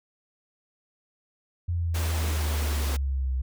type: exponential sweep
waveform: sine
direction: down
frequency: 87.31 to 63.7 Hz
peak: -24 dBFS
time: 1.68-3.42 s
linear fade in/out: 10 ms
type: high-pass noise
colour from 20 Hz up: pink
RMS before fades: -35 dBFS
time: 1.94-2.97 s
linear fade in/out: 10 ms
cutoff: 180 Hz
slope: 24 dB/octave
effects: none